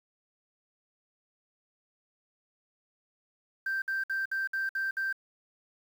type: tone bursts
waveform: sine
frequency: 1568 Hz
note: G6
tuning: in tune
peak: -27 dBFS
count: 7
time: 3.66-5.128 s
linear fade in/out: 5 ms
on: 160 ms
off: 58 ms
effects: tanh soft clip ceiling -25 dBFS + 9-bit